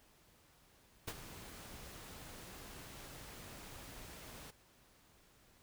pink noise with ADSR envelope, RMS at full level -40 dBFS, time 1.07-4.51 s, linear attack 12 ms, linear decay 48 ms, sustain -12 dB, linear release 10 ms, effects pink hiss -67 dBFS RMS until 5.62 s

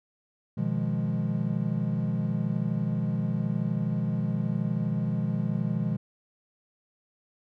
triangle chord, F half-diminished seventh, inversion second, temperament equal, 123.47 / 155.56 / 174.61 / 207.7 Hz, Cb3 / Eb3 / F3 / Ab3, 0 / 0 / 0 / 0 cents, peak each -29 dBFS, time 0.57-5.97 s, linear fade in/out 10 ms, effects none

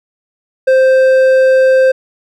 sine tone with hard clipping, 523.3 Hz, C5, in tune, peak -7 dBFS, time 0.67-1.92 s, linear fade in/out 10 ms, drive 6 dB, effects none

